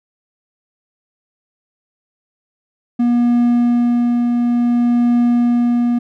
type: tone with tremolo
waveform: triangle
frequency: 240 Hz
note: B3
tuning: 49 cents flat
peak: -8 dBFS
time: 2.99-5.99 s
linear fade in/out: 10 ms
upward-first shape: triangle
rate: 0.57 Hz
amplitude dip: 30%
effects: none